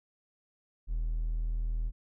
triangle tone, 40.3 Hz, E1, 38 cents flat, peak -26 dBFS, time 0.87-1.92 s, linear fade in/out 50 ms, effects tanh soft clip ceiling -23 dBFS

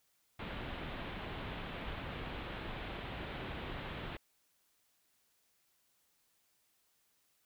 pink low-pass noise, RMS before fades -43 dBFS, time 0.39-4.17 s, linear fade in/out 5 ms, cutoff 3600 Hz, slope 48 dB/octave, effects white hiss -75 dBFS RMS until 7.45 s

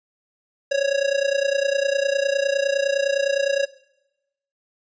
square tone with amplitude modulation, 554.4 Hz, C#5, in tune, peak -16 dBFS, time 0.71-3.66 s, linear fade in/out 10 ms, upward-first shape sine, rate 29.8 Hz, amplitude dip 80%, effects noise-tail reverb RT60 0.9 s tail -21 dB re dry + resampled to 16000 Hz

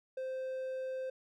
triangle tone, 521 Hz, C5, 7 cents flat, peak -34 dBFS, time 0.17-1.1 s, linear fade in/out 5 ms, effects none

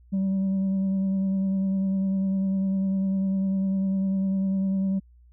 sine tone with vibrato, 192.6 Hz, G3, 30 cents flat, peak -19 dBFS, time 0.12-5 s, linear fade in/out 20 ms, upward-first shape sine, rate 10 Hz, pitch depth 19 cents each way, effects tanh soft clip ceiling -21 dBFS + added 60 Hz sine -51 dBFS peak until 5.32 s

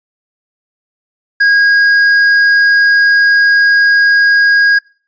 sine tone with tanh clipping, 1638 Hz, G#6, 24 cents flat, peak -7 dBFS, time 1.4-4.79 s, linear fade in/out 10 ms, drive 7 dB, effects noise-tail reverb RT60 0.4 s tail -23 dB re dry + resampled to 16000 Hz

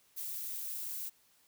violet noise, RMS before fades -40 dBFS, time 0.16-1.1 s, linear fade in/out 20 ms, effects white hiss -68 dBFS RMS until 1.47 s

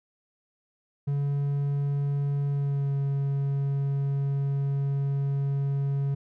triangle tone with pitch glide, 141.7 to 139.19 Hz, C#3 to C#3, +38 to +7 cents, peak -22 dBFS, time 1.07-6.15 s, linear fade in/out 10 ms, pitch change -31 cents, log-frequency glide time 2.49-2.94 s, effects none

